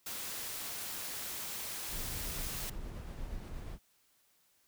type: noise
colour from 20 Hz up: white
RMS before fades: -41 dBFS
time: 0.06-2.7 s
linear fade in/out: 5 ms
type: noise with tremolo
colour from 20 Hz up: brown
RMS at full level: -41 dBFS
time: 1.88-3.79 s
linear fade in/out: 50 ms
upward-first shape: sine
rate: 8.4 Hz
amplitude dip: 25%
effects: white hiss -71 dBFS RMS until 4.67 s